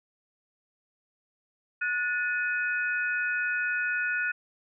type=tone cluster; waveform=sine; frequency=1460 / 1756 / 2516 Hz; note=F#6 / A6 / D#7; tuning=-24 / -4 / +19 cents; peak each=-27 / -34 / -34 dBFS; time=1.81-4.32 s; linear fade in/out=10 ms; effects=none